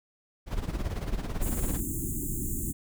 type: noise with tremolo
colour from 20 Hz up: brown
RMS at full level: -28 dBFS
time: 0.46-1.81 s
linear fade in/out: 50 ms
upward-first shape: sine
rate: 18 Hz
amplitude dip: 70%
type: band-stop noise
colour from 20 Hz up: pink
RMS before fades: -32 dBFS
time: 1.41-2.73 s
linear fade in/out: 20 ms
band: 370 to 6800 Hz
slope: 96 dB/octave
effects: none